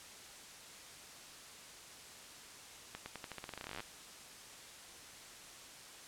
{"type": "accelerating click train", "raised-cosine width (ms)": 0.3, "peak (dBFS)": -27, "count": 22, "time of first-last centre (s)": [2.95, 3.804], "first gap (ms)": 110, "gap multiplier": 0.88, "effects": ["white hiss -53 dBFS RMS until 6.07 s", "low-pass 9000 Hz 12 dB/octave"]}